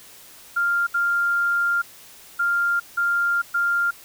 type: tone bursts at uneven times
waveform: sine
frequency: 1396.9 Hz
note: F6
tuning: in tune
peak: -18 dBFS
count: 5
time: 0.56-0.87 / 0.94-1.82 / 2.39-2.8 / 2.97-3.42 / 3.54-3.91 s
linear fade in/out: 10 ms
effects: white hiss -46 dBFS RMS until 4.04 s

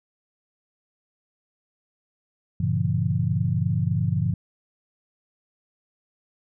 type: chord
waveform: sine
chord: G diminished seventh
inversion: none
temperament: just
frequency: 98 / 117.6 / 141.12 / 169.34 Hz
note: G2 / Bb2 / Db3 / Fb3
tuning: 0 / +16 / +31 / +47 cents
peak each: -26 dBFS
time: 2.6-4.34 s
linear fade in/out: 5 ms
effects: none

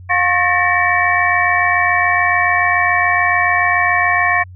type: tone cluster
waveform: sine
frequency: 712 / 1086 / 1779 / 1866 / 2285 Hz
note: F5 / C#6 / A6 / A#6 / D7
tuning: +33 / -36 / +19 / +1 / -48 cents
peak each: -18 dBFS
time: 0.09-4.44 s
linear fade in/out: 20 ms
effects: added 91 Hz sine -33 dBFS peak until 4.55 s

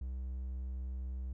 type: tone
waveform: triangle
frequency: 64 Hz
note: C2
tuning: 38 cents flat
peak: -35 dBFS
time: 0.01-1.33 s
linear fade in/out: 5 ms
effects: none

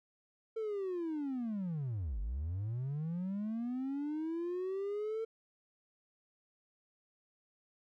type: linear two-way sweep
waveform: triangle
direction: down then up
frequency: 452.6 to 46.25 to 452.6 Hz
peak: -32 dBFS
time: 0.56-5.25 s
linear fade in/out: 10 ms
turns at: 2.2 s
effects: tanh soft clip ceiling -29 dBFS

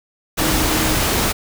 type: tone in noise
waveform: sine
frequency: 311.2 Hz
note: D#4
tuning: in tune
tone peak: -23 dBFS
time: 0.39-0.97 s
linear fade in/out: 20 ms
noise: pink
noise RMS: -18 dBFS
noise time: 0.37-1.33 s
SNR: -8 dB
effects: none

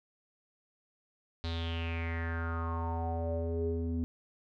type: tone with low-pass filter sweep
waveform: square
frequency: 83.1 Hz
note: E2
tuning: 15 cents sharp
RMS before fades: -34 dBFS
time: 1.44-4.04 s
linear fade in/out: 0 ms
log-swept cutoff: 4100 to 280 Hz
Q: 6.3
effects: none

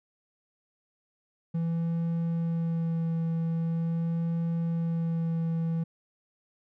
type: tone with vibrato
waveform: triangle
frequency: 165.9 Hz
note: E3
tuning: 11 cents sharp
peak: -24 dBFS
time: 1.54-5.84 s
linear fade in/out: 10 ms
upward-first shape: sine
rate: 0.43 Hz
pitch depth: 13 cents each way
effects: none

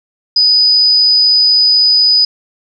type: tone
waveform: sine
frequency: 4978 Hz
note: D#8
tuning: in tune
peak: -6 dBFS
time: 0.36-2.25 s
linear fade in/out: 5 ms
effects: none

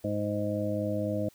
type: harmonic tone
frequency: 103.83 Hz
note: G#2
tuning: in tune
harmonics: 1 / 2 / 3 / 5 / 6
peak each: -34 / -34 / -34 / -34 / -34 dBFS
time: 0.04-1.29 s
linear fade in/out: 5 ms
effects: white hiss -61 dBFS RMS until 1.34 s

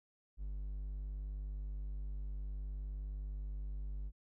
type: tone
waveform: triangle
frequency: 49.72 Hz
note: G1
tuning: 25 cents sharp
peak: -37 dBFS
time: 0.37-4.12 s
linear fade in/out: 50 ms
effects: none

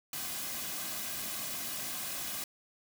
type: noise with comb filter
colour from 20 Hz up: white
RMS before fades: -38 dBFS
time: 0.13-2.44 s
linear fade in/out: 2 ms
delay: 2.2 ms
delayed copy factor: -0.55
effects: none

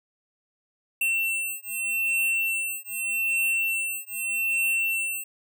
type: beating tone pair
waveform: square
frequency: 2700 / 2700.82 Hz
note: E7 / E7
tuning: +41 / +41 cents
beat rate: 0.82 Hz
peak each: -28 dBFS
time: 1.01-5.24 s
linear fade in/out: 5 ms
effects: none

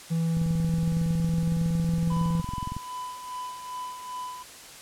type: tone with pitch glide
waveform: triangle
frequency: 164.8 to 167 Hz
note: E3 to E3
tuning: 0 to +23 cents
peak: -21 dBFS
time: 0.1-2.42 s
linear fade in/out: 20 ms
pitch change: +23 cents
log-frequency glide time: 0.46-2.15 s
type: click train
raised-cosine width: 5 ms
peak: -21 dBFS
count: 53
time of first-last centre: 0.37-2.766 s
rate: 21.7 Hz
type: tone with tremolo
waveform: triangle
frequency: 1000 Hz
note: B5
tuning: 21 cents sharp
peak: -30 dBFS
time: 2.1-4.43 s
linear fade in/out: 5 ms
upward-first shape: sine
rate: 2.5 Hz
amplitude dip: 55%
effects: white hiss -45 dBFS RMS until 4.81 s + low-pass 10000 Hz 12 dB/octave

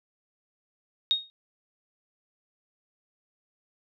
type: tone with exponential decay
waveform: sine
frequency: 3729 Hz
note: A#7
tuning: in tune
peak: -17 dBFS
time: 1.11-1.3 s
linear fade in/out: 0 ms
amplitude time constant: 40 ms
effects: none

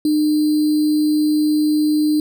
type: tone with sample-and-hold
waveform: sine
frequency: 303.2 Hz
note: D#4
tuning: 45 cents flat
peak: -13 dBFS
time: 0.05-2.2 s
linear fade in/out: 2 ms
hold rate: 4410 Hz
effects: none

